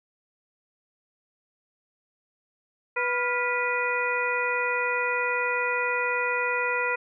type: harmonic tone with a mistuned harmonic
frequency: 491.8 Hz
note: B4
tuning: 7 cents flat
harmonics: 1 / 2 / 3 / 4 / 5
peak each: -30 / -30 / -30 / -30 / -30 dBFS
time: 2.96-6.96 s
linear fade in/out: 10 ms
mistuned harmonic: 3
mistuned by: -78 cents
effects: none